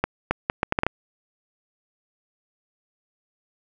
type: accelerating click train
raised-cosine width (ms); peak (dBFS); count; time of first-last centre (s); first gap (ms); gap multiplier
0.5; -5; 8; 0.04-0.866; 270; 0.7
effects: none